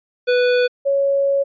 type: tone pair in turn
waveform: square / sine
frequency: 493.9 / 555.2 Hz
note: B4 / C#5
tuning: 0 / +3 cents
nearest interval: major second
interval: 203 cents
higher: second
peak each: -14 dBFS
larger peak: neither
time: 0.27-0.68 / 0.85-1.44 s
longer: second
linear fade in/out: 20 ms
effects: resampled to 11025 Hz